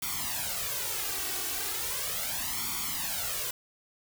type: noise with flanger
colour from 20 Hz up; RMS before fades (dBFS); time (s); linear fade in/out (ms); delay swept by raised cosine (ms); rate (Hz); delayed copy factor
white; -33; 0.02-3.51; 5; 0.88 to 2.68; 0.37; +0.9
effects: none